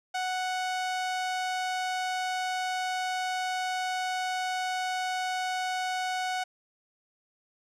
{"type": "tone with low-pass filter", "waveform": "sawtooth", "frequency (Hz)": 740, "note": "F#5", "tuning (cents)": 0, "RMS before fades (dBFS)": -31, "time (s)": [0.14, 6.44], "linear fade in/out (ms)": 10, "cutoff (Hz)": 7600, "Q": 0.67, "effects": []}